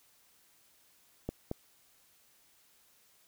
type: clicks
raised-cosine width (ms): 2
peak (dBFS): -21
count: 2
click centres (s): 1.29 / 1.514
effects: white hiss -66 dBFS RMS until 3.27 s